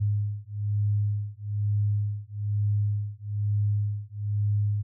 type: beating tone pair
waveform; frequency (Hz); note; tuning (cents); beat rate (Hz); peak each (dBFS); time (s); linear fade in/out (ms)
sine; 102.9 / 104; G#2 / G#2; -16 / +3; 1.1; -27; 0-4.83; 20
effects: none

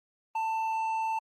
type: tone with hard clipping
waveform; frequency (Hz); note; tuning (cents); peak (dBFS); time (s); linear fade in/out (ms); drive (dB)
sine; 889; A5; +18; -29; 0.35-1.19; 5; 5
effects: Opus 32 kbps

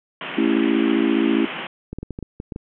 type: band-pass noise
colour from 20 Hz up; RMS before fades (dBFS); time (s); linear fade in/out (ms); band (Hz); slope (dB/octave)
white; -31; 0.21-1.67; 2; 140 to 3200; 96
type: chord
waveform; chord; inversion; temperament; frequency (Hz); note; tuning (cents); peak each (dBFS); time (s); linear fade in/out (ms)
sine; A dominant seventh; none; just; 220 / 275 / 330 / 396; A3 / C#4 / E4 / G4; 0 / -14 / +2 / +18; -22 / -20 / -20 / -26; 0.37-1.46; 10
type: clicks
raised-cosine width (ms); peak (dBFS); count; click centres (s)
3; -17; 9; 1.93 / 1.986 / 2.03 / 2.107 / 2.189 / 2.227 / 2.401 / 2.522 / 2.561
effects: none

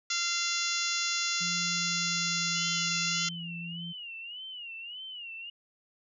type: harmonic tone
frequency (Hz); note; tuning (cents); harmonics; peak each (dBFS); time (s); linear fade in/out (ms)
690; F5; -21; 2 / 3 / 4 / 5 / 6 / 7 / 8 / 9 / 10; -37 / -37 / -37 / -37 / -37 / -37 / -37 / -37 / -37; 0.1-3.29; 5
type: tone with pitch glide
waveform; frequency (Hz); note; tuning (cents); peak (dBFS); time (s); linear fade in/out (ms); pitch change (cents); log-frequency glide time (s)
sine; 174.61 to 169.44; F3 to E3; 0 to +48; -38; 1.4-3.93; 20; -52; 1.52-2.55
type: tone with vibrato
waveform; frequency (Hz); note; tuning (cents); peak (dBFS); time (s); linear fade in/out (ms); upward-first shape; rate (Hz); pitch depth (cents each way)
sine; 2875; F7; +50; -39; 2.55-5.5; 5; sine; 1.7; 130
effects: none

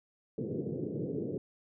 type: band-pass noise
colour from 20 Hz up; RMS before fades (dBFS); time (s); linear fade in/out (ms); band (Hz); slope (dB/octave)
white; -36; 0.38-1.38; 2; 110 to 470; 48
effects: none

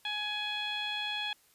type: tone with low-pass filter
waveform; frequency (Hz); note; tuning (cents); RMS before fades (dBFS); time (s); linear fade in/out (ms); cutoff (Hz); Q
15% pulse; 838; G#5; +15; -35; 0.05-1.33; 2; 3500; 3.9
effects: white hiss -65 dBFS RMS until 1.54 s + resampled to 32000 Hz

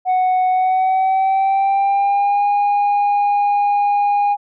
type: tone with pitch glide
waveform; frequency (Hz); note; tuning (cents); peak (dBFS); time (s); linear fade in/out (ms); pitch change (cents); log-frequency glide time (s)
sine; 740 to 816.4; F#5 to G#5; 0 to -30; -10; 0.05-4.37; 50; +170; 0.5-2.45
effects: tanh soft clip ceiling -12 dBFS

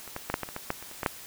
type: clicks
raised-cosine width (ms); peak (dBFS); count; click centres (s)
0.5; -27 / -18 / -14 / -10 / -16 / -24 / -18 / -12 / -27 / -30 / -15 / -8; 12; 0.077 / 0.164 / 0.3 / 0.341 / 0.433 / 0.489 / 0.564 / 0.704 / 0.826 / 0.914 / 1.032 / 1.062
effects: white hiss -45 dBFS RMS until 1.26 s

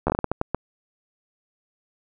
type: slowing click train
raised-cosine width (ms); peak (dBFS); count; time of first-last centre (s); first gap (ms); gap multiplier
1; -8; 10; 0.07-0.546; 12; 1.35
effects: none

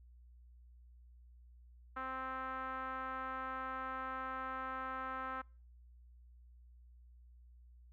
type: tone with low-pass filter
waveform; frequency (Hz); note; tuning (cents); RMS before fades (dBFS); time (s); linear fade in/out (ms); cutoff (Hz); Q
5% pulse; 261.6; C4; 0; -42; 1.96-5.42; 10; 1300; 3.4
effects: noise-tail reverb RT60 0.4 s tail -26 dB re dry + added 60 Hz sine -57 dBFS peak until 7.92 s

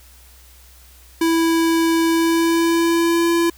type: tone with pitch glide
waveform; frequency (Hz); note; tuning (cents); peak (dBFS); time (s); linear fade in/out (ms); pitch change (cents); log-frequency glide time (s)
square; 329.6 to 338.1; E4 to E4; 0 to +44; -15; 1.21-3.5; 5; +44; 2.08-3.31
effects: added 62 Hz sine -46 dBFS peak until 3.57 s + white hiss -49 dBFS RMS until 3.57 s

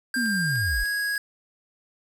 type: tone with pitch glide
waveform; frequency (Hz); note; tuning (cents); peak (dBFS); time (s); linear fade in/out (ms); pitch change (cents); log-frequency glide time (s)
square; 1594 to 1655.9; G6 to G#6; +28 to -6; -25; 0.14-1.18; 2; +66; 0.39-0.87
type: linear sweep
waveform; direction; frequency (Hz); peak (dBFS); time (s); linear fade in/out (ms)
sine; down; 255.7 to 34.1; -25; 0.16-0.84; 10
type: click train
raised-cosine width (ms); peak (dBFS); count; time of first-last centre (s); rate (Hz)
0.2; -29; 4; 0.26-1.156; 3.35
effects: resampled to 32000 Hz + 8-bit

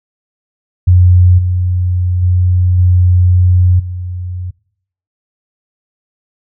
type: tone with level steps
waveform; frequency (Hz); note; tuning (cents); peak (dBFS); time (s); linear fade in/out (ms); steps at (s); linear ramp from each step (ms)
sine; 90.1; F#2; -45; -3 / -10 / -7 / -5 / -18; 0.87-4.51; 10; 1.38 / 2.22 / 2.78 / 3.79; 10
effects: noise-tail reverb RT60 0.7 s tail -24 dB re dry

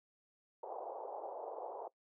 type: band-pass noise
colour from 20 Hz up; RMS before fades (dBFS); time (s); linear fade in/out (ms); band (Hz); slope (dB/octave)
white; -45; 0.63-1.88; 5; 410 to 880; 48
effects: noise-tail reverb RT60 0.1 s tail -20 dB re dry

